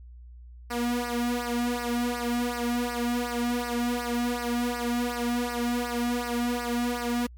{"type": "tone with flanger", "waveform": "sawtooth", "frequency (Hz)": 240.7, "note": "B3", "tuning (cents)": -44, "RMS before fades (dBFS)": -28, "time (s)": [0.7, 7.27], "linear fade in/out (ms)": 10, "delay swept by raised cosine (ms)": [0.28, 1.98], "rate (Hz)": 2.7, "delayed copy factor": -1, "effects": ["added 60 Hz sine -43 dBFS peak until 7.37 s", "MP3 96 kbps"]}